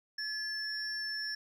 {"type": "tone pair together", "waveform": "sine", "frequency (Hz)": [1712, 5401], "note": ["A6", "E8"], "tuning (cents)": [-48, 41], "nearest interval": "octave + minor sixth", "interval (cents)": 1989, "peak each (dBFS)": [-37, -36], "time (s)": [0.18, 1.35], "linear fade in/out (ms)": 5, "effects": ["tanh soft clip ceiling -28 dBFS", "11-bit"]}